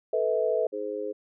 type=chord; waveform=sine; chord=A suspended second; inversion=none; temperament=equal with one note detuned; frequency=440 / 493.9 / 645.3 Hz; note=A4 / B4 / E5; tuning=0 / 0 / -37 cents; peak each=-27 dBFS; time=0.13-0.67 s; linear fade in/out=5 ms
type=harmonic tone; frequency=104.5 Hz; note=G#2; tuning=11 cents sharp; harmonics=3 / 4 / 5; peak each=-38 / -32 / -34 dBFS; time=0.72-1.13 s; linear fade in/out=20 ms
effects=none